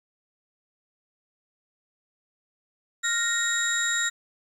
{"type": "tone cluster", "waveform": "sine", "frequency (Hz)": [1404, 1860, 3805, 7260], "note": ["F6", "A#6", "A#7", "A#8"], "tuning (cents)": [9, -4, 35, -47], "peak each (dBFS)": [-29, -26, -29, -27], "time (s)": [3.03, 4.1], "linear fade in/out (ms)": 20, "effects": ["tanh soft clip ceiling -16 dBFS", "9-bit"]}